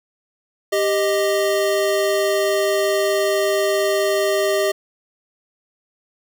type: tone pair together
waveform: square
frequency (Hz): 394.3 / 622.3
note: G4 / D#5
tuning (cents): +10 / 0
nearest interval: minor sixth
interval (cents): 790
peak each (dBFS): -20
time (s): 0.72-4.72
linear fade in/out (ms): 10
effects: none